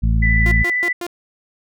harmonic tone, 55.4 Hz, A1, 13 cents sharp, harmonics 1 / 2 / 3 / 4, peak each -14 / -20 / -24 / -26 dBFS, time 0.02-0.64 s, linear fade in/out 20 ms
sine tone with vibrato, 1987 Hz, B6, 10 cents sharp, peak -16 dBFS, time 0.22-0.93 s, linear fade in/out 10 ms, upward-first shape square, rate 13 Hz, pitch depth 10 cents each way
sawtooth tone bursts, 349.2 Hz, F4, in tune, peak -20 dBFS, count 4, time 0.46-1.066 s, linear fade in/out 0 ms, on 54 ms, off 130 ms
effects none

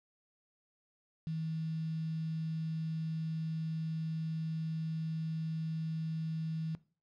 sine tone with quantisation, 160.1 Hz, D#3, 50 cents sharp, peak -34 dBFS, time 1.27-6.75 s, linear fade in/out 0 ms, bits 9, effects noise-tail reverb RT60 0.4 s tail -19 dB re dry + low-pass 4000 Hz 12 dB/octave

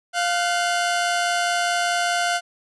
sawtooth tone pair together, 700 / 1504.8 Hz, F5 / F#6, +4 / +29 cents, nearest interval octave + minor second, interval 1325 cents, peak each -17 / -22 dBFS, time 0.13-2.41 s, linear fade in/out 50 ms, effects resampled to 24000 Hz

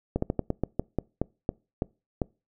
slowing click train, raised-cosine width 2 ms, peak -12 dBFS, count 12, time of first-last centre 0.16-2.218 s, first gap 64 ms, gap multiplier 1.2, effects noise-tail reverb RT60 0.3 s tail -25 dB re dry

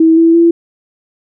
sine tone with pitch steps, 323.9 / 330.3 / 336.9 Hz, E4 / E4 / E4, -30 / +4 / +38 cents, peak -4 dBFS, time 0-0.51 s, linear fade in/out 5 ms, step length 170 ms, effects none

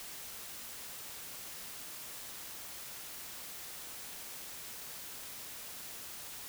silence, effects white hiss -46 dBFS RMS until 6.48 s

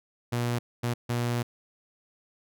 sawtooth tone bursts at uneven times, 119.9 Hz, A#2, 49 cents sharp, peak -22 dBFS, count 3, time 0.32-0.59 / 0.83-0.94 / 1.09-1.43 s, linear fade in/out 10 ms, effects none

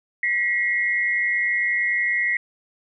sine tone pair together, 1926.3 / 2137 Hz, B6 / C7, -44 / +36 cents, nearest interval major second, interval 180 cents, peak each -21 / -23 dBFS, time 0.23-2.37 s, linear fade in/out 2 ms, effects none

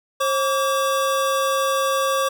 square tone pair together, 537 / 1149 Hz, C5 / D6, +45 / -38 cents, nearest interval octave + minor second, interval 1317 cents, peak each -22 dBFS, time 0.2-2.29 s, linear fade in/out 10 ms, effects none

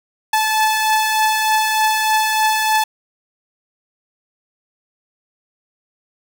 sawtooth beating tone pair, 866 / 869.3 Hz, A5 / A5, -28 / -21 cents, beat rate 3.3 Hz, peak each -19 / -11 dBFS, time 0.33-2.84 s, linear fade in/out 5 ms, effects none

